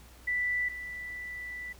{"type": "tone pair in turn", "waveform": "sine", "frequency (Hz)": [1975.5, 1975.5], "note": ["B6", "B6"], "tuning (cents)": [0, 0], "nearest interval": "unison", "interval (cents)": 0, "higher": "neither", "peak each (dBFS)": [-27, -37], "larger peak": "first", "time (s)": [[0.27, 0.69], [0.69, 1.73]], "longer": "second", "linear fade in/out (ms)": 10, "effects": ["added 60 Hz sine -52 dBFS peak until 1.79 s", "pink hiss -56 dBFS RMS until 1.79 s"]}